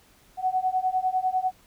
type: beating tone pair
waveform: sine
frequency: 740 / 750 Hz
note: F#5 / F#5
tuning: 0 / +23 cents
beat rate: 10 Hz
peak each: -26 / -25 dBFS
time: 0.37-1.52 s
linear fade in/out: 50 ms
effects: pink hiss -58 dBFS RMS until 1.66 s